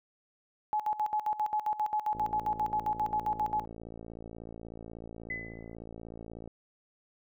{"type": "tone with tremolo", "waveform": "sine", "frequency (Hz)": 850, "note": "G#5", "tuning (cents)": 40, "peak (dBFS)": -26, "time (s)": [0.73, 3.65], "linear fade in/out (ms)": 0, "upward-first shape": "square", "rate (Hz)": 7.5, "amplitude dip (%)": 80}
{"type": "click train", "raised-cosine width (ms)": 2, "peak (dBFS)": -31, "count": 245, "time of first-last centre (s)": [2.15, 6.476], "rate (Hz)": 56.4}
{"type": "tone with exponential decay", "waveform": "sine", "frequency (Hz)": 2014, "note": "B6", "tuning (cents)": 33, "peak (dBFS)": -31, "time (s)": [5.3, 5.75], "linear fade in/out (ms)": 5, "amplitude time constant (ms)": 96}
{"effects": []}